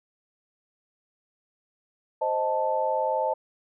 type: chord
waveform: sine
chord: A diminished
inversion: first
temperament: equal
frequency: 523.3 / 622.3 / 880 Hz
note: C5 / Eb5 / A5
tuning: 0 / 0 / 0 cents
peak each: -28 / -28 / -26 dBFS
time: 2.21-3.34 s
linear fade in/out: 10 ms
effects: none